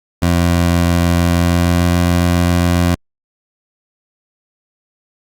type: tone with pitch glide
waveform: 20% pulse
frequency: 86.3 to 87.35 Hz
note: F2 to F2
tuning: -20 to +1 cents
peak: -6 dBFS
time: 0.22-2.95 s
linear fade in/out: 5 ms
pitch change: +21 cents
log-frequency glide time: 1.38-1.92 s
effects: Opus 48 kbps